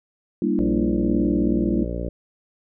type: chord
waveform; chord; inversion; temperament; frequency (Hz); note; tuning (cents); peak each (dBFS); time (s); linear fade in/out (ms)
sine; E half-diminished seventh; first; equal with one note detuned; 196 / 233.1 / 293.7 / 336.4; G3 / Bb3 / D4 / E4; 0 / 0 / 0 / +35; -24; 0.42-1.84; 2
type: harmonic tone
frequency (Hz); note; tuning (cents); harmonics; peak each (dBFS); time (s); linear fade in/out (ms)
59; A#1; +22; 1 / 2 / 3 / 4 / 5 / 6 / 7 / 8 / 9 / 10; -28 / -35 / -33 / -38 / -35 / -38 / -38 / -39 / -36 / -37; 0.59-2.09; 0
effects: none